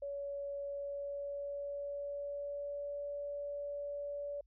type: tone with pitch glide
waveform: sine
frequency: 565 to 574.2 Hz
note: C#5 to D5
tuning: +33 to -39 cents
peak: -38 dBFS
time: 0.02-4.41 s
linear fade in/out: 5 ms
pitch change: +28 cents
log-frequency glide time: 0.62-3.05 s
effects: added 50 Hz sine -65 dBFS peak until 4.46 s